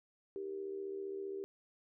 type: tone with amplitude modulation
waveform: sine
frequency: 392 Hz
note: G4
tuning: in tune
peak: -36 dBFS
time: 0.36-1.44 s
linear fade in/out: 0 ms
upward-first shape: sine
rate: 75.2 Hz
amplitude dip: 65%
effects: none